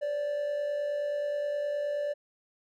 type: tone pair together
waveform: triangle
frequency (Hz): 534 / 583.5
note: C5 / D5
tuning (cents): +35 / -11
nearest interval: major second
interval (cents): 154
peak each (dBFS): -38 / -27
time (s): 0.01-2.14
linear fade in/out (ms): 20
effects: none